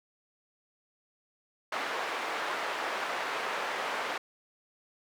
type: band-pass noise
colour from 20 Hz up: white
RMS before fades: -34 dBFS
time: 1.72-4.18 s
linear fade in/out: 5 ms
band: 500 to 1600 Hz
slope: 12 dB/octave
effects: none